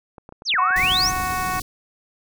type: clicks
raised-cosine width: 1 ms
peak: -26 dBFS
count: 12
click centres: 0.182 / 0.291 / 0.324 / 0.421 / 0.54 / 0.707 / 0.797 / 0.85 / 1.041 / 1.172 / 1.202 / 1.306 s
type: exponential two-way sweep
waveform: sine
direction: down then up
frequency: 6690 to 998 to 6690 Hz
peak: -17 dBFS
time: 0.45-1.12 s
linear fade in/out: 50 ms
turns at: 0.6 s
type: harmonic tone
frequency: 370 Hz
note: F#4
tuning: in tune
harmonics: 2 / 3 / 4 / 5 / 6 / 7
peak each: -27 / -25 / -32 / -33 / -36 / -37 dBFS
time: 0.58-1.6 s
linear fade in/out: 5 ms
type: band-stop noise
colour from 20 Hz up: pink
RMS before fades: -30 dBFS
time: 0.76-1.62 s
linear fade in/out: 2 ms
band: 380 to 4000 Hz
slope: 24 dB/octave
effects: none